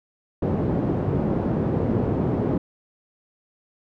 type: band-pass noise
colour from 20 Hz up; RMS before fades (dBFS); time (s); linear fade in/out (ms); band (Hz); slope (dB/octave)
pink; -23; 0.42-2.58; 5; 110 to 440; 12
effects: none